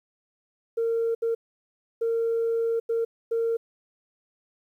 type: tone bursts at uneven times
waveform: sine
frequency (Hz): 459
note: A#4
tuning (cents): -27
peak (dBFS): -21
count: 5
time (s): 0.77-1.15 / 1.22-1.35 / 2.01-2.8 / 2.89-3.05 / 3.31-3.57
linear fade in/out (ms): 10
effects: tanh soft clip ceiling -19 dBFS + 10-bit